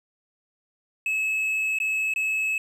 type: tone with dropouts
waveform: triangle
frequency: 2587 Hz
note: E7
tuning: 33 cents flat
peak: -21 dBFS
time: 1.06-2.58 s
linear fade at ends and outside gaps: 2 ms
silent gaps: 1.787-1.801 / 2.138-2.16 s
effects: none